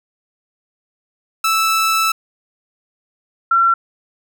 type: tone pair in turn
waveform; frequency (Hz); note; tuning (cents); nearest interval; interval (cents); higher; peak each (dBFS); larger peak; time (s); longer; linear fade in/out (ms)
sawtooth / sine; 1316 / 1359.3; E6 / F6; -3 / -47; minor second; 56; second; -10; neither; 1.44-2.12 / 3.51-3.74; first; 5
effects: none